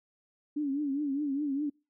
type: tone with vibrato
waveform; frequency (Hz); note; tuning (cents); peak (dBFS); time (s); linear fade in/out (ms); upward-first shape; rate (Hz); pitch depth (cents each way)
sine; 284.6; C#4; +46; -28; 0.56-1.7; 10; triangle; 4.9; 120
effects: noise-tail reverb RT60 0.3 s tail -26 dB re dry